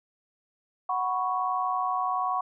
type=chord; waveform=sine; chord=F# suspended fourth; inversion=none; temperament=equal; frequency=740 / 987.8 / 1108.7 Hz; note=F#5 / B5 / C#6; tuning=0 / 0 / 0 cents; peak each=-29 / -32 / -28 dBFS; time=0.89-2.41 s; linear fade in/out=5 ms; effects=none